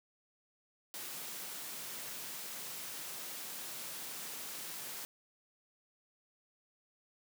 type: high-pass noise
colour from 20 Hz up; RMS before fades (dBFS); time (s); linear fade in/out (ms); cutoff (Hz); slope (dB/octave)
white; -44; 0.94-5.05; 0; 120; 48
effects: none